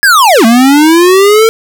square linear two-way sweep, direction down then up, 1707 to 220 to 456.5 Hz, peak -3 dBFS, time 0.03-1.49 s, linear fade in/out 0 ms, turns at 0.45 s, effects none

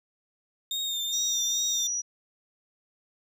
35% pulse tone with vibrato, 3662 Hz, A#7, 32 cents flat, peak -27 dBFS, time 0.71-1.87 s, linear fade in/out 2 ms, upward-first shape triangle, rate 2.4 Hz, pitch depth 44 cents each way
sine tone, 5820 Hz, F#8, 29 cents flat, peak -27 dBFS, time 1.12-2.02 s, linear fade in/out 20 ms
effects none

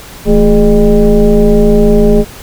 sine tone with frequency modulation, 220 Hz, A3, in tune, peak -3 dBFS, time 0.25-2.25 s, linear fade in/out 50 ms, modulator 193 Hz, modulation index 1.5, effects pink hiss -31 dBFS RMS until 2.42 s

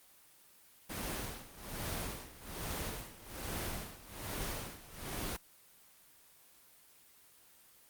pink noise with tremolo, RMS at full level -38 dBFS, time 0.89-5.37 s, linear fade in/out 10 ms, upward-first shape sine, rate 1.2 Hz, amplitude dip 85%, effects white hiss -62 dBFS RMS until 7.89 s + Opus 24 kbps

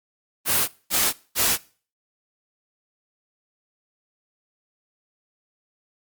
white noise bursts, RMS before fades -20 dBFS, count 3, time 0.45-1.58 s, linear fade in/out 50 ms, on 230 ms, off 220 ms, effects noise-tail reverb RT60 0.4 s tail -21 dB re dry + Opus 32 kbps

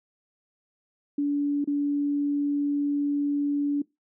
sine tone with dropouts, 287.5 Hz, D4, 37 cents flat, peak -22 dBFS, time 1.18-3.82 s, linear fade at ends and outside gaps 5 ms, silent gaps 1.644-1.674 s, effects noise-tail reverb RT60 0.2 s tail -22 dB re dry

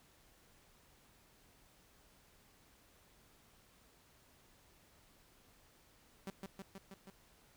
sawtooth tone with echo, 193.8 Hz, G3, 20 cents flat, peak -38 dBFS, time 6.27-6.3 s, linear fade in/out 2 ms, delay 160 ms, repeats 5, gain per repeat -2 dB, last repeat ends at 7.1 s, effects pink hiss -67 dBFS RMS until 7.56 s

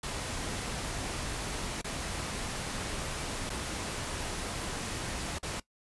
pink noise with dropouts, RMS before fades -36 dBFS, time 0.03-5.6 s, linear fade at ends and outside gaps 5 ms, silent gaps 1.816-1.843 / 3.495-3.5 / 5.386-5.429 s, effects noise-tail reverb RT60 0.1 s tail -19 dB re dry + resampled to 24000 Hz

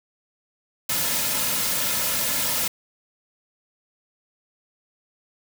white noise with comb filter, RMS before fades -24 dBFS, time 0.89-2.68 s, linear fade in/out 5 ms, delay 2.6 ms, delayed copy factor -0.55, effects none

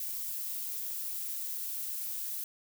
violet noise, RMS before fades -37 dBFS, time 0-2.44 s, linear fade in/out 2 ms, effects none

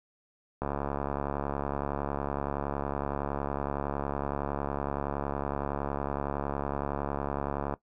click train, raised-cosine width 1 ms, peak -17 dBFS, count 505, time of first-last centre 0.62-7.739 s, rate 70.8 Hz, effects noise-tail reverb RT60 0.1 s tail -17 dB re dry

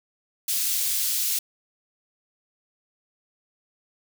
white high-pass noise, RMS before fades -25 dBFS, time 0.48-1.39 s, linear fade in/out 5 ms, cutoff 3600 Hz, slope 12 dB/octave, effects none

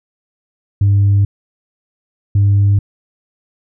sine tone pair in turn, 100 / 100.44 Hz, G2 / G2, +35 / +43 cents, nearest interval unison, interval 8 cents, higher second, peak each -6 dBFS, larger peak neither, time 0.81-1.25 / 2.35-2.79 s, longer neither, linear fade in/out 5 ms, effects tanh soft clip ceiling -6 dBFS

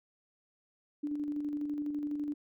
sine tone with tremolo, 293.7 Hz, D4, in tune, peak -31 dBFS, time 1.03-2.34 s, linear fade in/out 10 ms, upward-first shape square, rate 12 Hz, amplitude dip 35%, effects none

